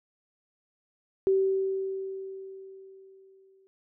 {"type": "tone with exponential decay", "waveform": "sine", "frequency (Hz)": 384.9, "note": "G4", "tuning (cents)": -32, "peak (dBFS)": -19, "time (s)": [1.27, 3.67], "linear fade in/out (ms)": 0, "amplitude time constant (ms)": 520, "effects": []}